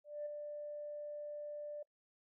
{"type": "tone with ADSR envelope", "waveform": "sine", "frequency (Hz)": 591, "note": "D5", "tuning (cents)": 11, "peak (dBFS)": -37, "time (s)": [0.04, 1.83], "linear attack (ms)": 220, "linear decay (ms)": 10, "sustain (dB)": -5, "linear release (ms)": 7, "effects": ["noise-tail reverb RT60 0.1 s tail -24 dB re dry", "tanh soft clip ceiling -34 dBFS"]}